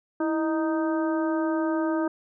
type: harmonic tone with a mistuned harmonic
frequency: 311.1 Hz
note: D#4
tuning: in tune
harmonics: 1 / 2 / 3 / 4 / 5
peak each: -24 / -30 / -34 / -36 / -38 dBFS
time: 0.2-2.08 s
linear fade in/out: 5 ms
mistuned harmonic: 1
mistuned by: +74 cents
effects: none